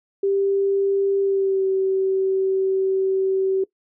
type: tone with pitch glide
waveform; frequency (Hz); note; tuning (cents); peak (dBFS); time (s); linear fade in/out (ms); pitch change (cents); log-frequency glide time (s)
sine; 394.2 to 382.8; G4 to G4; +10 to -41; -17; 0.23-3.64; 5; -51; 1.21-1.66
effects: noise-tail reverb RT60 0.1 s tail -20 dB re dry